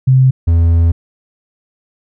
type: tone pair in turn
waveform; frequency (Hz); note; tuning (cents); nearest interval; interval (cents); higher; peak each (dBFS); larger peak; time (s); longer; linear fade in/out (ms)
sine / triangle; 130.7 / 83.73; C3 / E2; -1 / +28; minor sixth; 771; first; -5; neither; 0.07-0.31 / 0.47-0.92; second; 10
effects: none